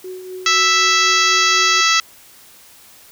sine tone with tremolo, 370 Hz, F#4, in tune, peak -26 dBFS, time 0.04-1.81 s, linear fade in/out 5 ms, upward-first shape triangle, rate 4 Hz, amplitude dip 50%
harmonic tone, 659.3 Hz, E5, in tune, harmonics 2 / 3 / 4 / 5 / 6 / 7 / 8 / 9 / 10, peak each -17 / -19 / -20 / -21 / -22 / -22 / -23 / -24 / -24 dBFS, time 0.46-2 s, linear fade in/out 2 ms
effects white hiss -45 dBFS RMS until 3.11 s

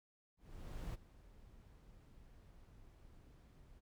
brown noise with ADSR envelope, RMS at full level -43 dBFS, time 0.37-3.81 s, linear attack 570 ms, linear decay 20 ms, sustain -18 dB, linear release 33 ms, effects none

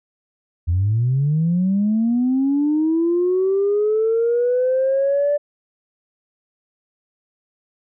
sine linear sweep, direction up, 81.5 to 587 Hz, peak -14 dBFS, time 0.67-5.38 s, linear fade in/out 20 ms, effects tanh soft clip ceiling -11 dBFS

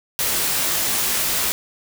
white noise with comb filter, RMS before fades -21 dBFS, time 0.19-1.52 s, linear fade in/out 0 ms, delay 19 ms, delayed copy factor +0.5, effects none

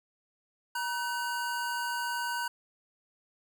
square tone pair together, 954 / 1515.5 Hz, A#5 / F#6, +40 / +41 cents, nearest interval minor sixth, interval 801 cents, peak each -34 / -35 dBFS, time 0.75-2.48 s, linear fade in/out 5 ms, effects none

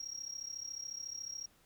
sine tone with amplitude modulation, 5610 Hz, F8, 7 cents sharp, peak -35 dBFS, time 0-1.46 s, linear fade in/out 5 ms, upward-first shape sine, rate 34 Hz, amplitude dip 90%, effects tanh soft clip ceiling -37 dBFS + pink hiss -68 dBFS RMS until 1.65 s

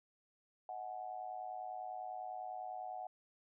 sine tone with amplitude modulation, 740 Hz, F#5, in tune, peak -38 dBFS, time 0.69-3.07 s, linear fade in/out 2 ms, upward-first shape sine, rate 110 Hz, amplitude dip 85%, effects none

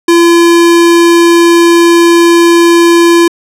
square tone, 340.3 Hz, F4, 45 cents flat, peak -3 dBFS, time 0.08-3.28 s, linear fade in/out 5 ms, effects low-pass 12000 Hz 12 dB/octave

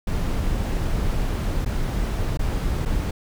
brown noise with dropouts, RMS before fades -23 dBFS, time 0.07-3.11 s, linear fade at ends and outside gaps 5 ms, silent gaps 1.649-1.659 / 2.373-2.391 / 2.853-2.857 s, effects none

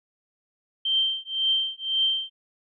sine tone with tremolo, 3136 Hz, G7, in tune, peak -18 dBFS, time 0.85-2.3 s, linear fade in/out 5 ms, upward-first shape triangle, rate 1.9 Hz, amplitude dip 100%, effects none

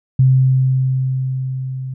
sine tone with level ramp, 130.81 Hz, C3, in tune, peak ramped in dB -7 to -23 dBFS, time 0.19-1.94 s, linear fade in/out 5 ms, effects none

